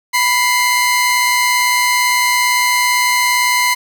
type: tone pair together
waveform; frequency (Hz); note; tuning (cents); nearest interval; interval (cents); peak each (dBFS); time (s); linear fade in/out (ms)
sawtooth; 990.1 / 2098; B5 / C7; +4 / +4; octave + minor second; 1300; -11; 0.13-3.75; 20
effects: none